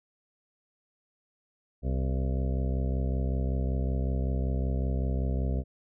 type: harmonic tone with a mistuned harmonic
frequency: 65.3 Hz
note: C2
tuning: 3 cents flat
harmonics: 1 / 2 / 3 / 4 / 6 / 7 / 8 / 9 / 10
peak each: -27 / -33 / -37 / -39 / -43 / -44 / -45 / -46 / -47 dBFS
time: 1.82-5.64 s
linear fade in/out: 50 ms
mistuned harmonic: 10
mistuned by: +48 cents
effects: none